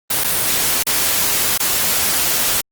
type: noise with dropouts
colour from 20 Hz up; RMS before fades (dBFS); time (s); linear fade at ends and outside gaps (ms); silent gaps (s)
white; -17; 0.1-2.61; 5; 0.238-0.243 / 0.829-0.866 / 1.577-1.599
effects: Opus 24 kbps